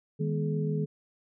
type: tone cluster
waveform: sine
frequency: 155.3 / 203 / 240.3 / 423.9 Hz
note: D#3 / G#3 / B3 / G#4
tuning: -3 / -39 / -47 / +35 cents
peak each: -28 / -36 / -37 / -34 dBFS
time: 0.19-0.86 s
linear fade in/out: 20 ms
effects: none